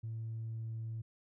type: tone with tanh clipping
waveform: triangle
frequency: 112.6 Hz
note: A2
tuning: 40 cents sharp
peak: -38 dBFS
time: 0.03-1.02 s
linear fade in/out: 10 ms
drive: 5 dB
effects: none